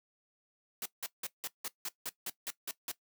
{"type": "noise bursts", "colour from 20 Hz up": "white", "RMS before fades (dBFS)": -38, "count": 11, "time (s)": [0.82, 2.916], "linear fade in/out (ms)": 2, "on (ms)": 36, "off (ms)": 170, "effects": ["noise-tail reverb RT60 0.1 s tail -17 dB re dry", "high-pass 200 Hz 12 dB/octave"]}